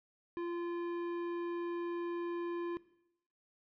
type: tone with tanh clipping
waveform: sine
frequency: 344.6 Hz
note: F4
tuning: 23 cents flat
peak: -38 dBFS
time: 0.37-2.77 s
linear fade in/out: 0 ms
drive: 16 dB
effects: noise-tail reverb RT60 0.8 s tail -18 dB re dry + low-pass 3000 Hz 12 dB/octave